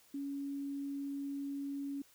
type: tone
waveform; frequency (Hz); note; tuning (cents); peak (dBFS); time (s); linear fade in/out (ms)
sine; 279.9; C#4; +17; -37; 0.14-2.02; 5
effects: white hiss -65 dBFS RMS until 2.14 s